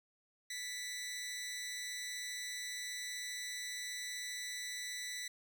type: tone with amplitude modulation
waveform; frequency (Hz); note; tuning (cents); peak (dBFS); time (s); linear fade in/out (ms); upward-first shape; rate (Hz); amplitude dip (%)
15% pulse; 1977; B6; +1; -32; 0.5-5.28; 5; sine; 241; 55
effects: none